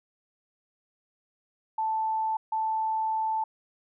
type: tone bursts at uneven times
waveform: sine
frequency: 880 Hz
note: A5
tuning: in tune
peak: -25 dBFS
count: 2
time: 1.78-2.37 / 2.52-3.44 s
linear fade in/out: 5 ms
effects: none